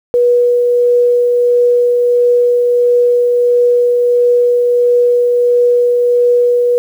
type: tone with tremolo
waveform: sine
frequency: 485.5 Hz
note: B4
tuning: 30 cents flat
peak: -6 dBFS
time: 0.14-6.78 s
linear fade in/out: 0 ms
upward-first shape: triangle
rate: 1.5 Hz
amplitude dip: 25%
effects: 7-bit